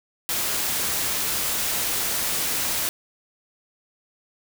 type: noise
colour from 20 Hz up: white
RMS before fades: -25 dBFS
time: 0.29-2.89 s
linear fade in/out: 0 ms
effects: none